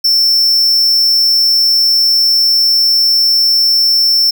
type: tone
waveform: square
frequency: 5380 Hz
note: E8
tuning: 34 cents sharp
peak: -8 dBFS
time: 0.04-4.31 s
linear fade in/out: 10 ms
effects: none